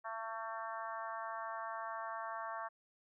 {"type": "harmonic tone", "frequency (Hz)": 224.5, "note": "A3", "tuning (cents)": 35, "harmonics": [3, 4, 5, 6, 7, 8], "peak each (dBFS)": [-46, -46, -44, -50, -50, -53], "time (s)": [0.04, 2.69], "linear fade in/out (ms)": 20, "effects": []}